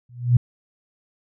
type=tone with exponential growth; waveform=sine; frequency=122 Hz; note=B2; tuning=21 cents flat; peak=-8 dBFS; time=0.09-0.37 s; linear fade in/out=5 ms; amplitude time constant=60 ms; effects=none